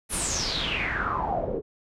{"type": "noise with low-pass filter sweep", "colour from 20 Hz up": "pink", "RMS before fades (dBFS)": -28, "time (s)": [0.09, 1.62], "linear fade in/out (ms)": 50, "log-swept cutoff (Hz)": [11000, 400], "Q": 8.3, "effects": []}